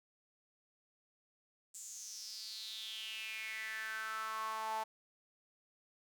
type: tone with high-pass filter sweep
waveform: sawtooth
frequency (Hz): 219.7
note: A3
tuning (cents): -2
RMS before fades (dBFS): -43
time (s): 1.74-4.84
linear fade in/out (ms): 10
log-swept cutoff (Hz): 7600 to 820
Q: 6.4
effects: none